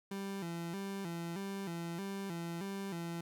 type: tone with vibrato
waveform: 30% pulse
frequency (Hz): 182.3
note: F#3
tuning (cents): -25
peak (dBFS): -36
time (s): 0.11-3.21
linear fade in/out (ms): 5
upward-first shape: square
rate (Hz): 1.6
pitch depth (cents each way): 130
effects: none